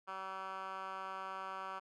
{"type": "tone with band-pass filter", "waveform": "10% pulse", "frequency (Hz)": 190.7, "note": "G3", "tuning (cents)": -47, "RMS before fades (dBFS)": -44, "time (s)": [0.07, 1.8], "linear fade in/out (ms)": 20, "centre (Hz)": 1300, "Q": 2.3, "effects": []}